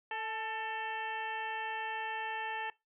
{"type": "harmonic tone with a mistuned harmonic", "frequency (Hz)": 445, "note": "A4", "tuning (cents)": 20, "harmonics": [1, 2, 3, 4, 5, 6, 7], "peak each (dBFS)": [-47, -38, -51, -41, -50, -45, -50], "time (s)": [0.11, 2.7], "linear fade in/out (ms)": 2, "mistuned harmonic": 2, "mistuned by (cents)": -32, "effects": ["noise-tail reverb RT60 0.2 s tail -21 dB re dry"]}